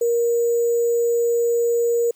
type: tone with sample-and-hold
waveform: sine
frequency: 470.1 Hz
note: A#4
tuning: 15 cents sharp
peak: -16 dBFS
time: 0.01-2.11 s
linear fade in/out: 5 ms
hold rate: 7350 Hz
effects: white hiss -60 dBFS RMS until 2.15 s + high-pass 150 Hz 12 dB/octave